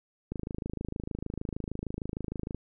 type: click train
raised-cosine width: 3 ms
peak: -21 dBFS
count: 60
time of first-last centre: 0.32-2.546 s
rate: 26.5 Hz
effects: none